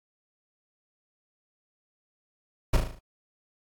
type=noise with echo; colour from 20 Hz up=brown; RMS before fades=-18 dBFS; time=2.73-2.77 s; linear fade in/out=10 ms; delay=37 ms; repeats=6; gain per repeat=-5 dB; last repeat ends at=2.992 s; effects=AAC 64 kbps